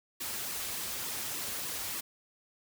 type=noise with flanger; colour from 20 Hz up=white; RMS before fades=-37 dBFS; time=0.2-2.01 s; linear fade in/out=10 ms; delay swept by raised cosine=1.3 to 7 ms; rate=3.4 Hz; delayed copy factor=-0.85; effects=none